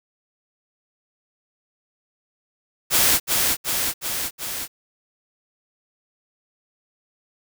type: noise with echo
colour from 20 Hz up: white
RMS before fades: -17 dBFS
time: 2.9-3.2 s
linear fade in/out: 50 ms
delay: 370 ms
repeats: 4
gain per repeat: -3 dB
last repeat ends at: 4.68 s
effects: none